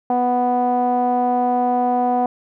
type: tone with low-pass filter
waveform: sawtooth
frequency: 246.9 Hz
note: B3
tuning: in tune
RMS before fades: -18 dBFS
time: 0.1-2.26 s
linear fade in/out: 2 ms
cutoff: 800 Hz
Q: 9.5
effects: none